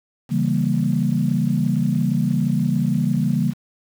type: chord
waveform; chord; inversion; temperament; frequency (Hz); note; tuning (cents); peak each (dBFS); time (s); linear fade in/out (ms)
sine; C# diminished seventh; none; equal; 138.59 / 164.81 / 196 / 233.1; C#3 / E3 / G3 / Bb3; 0 / 0 / 0 / 0; -22; 0.29-3.54; 50
effects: tanh soft clip ceiling -6 dBFS + 7-bit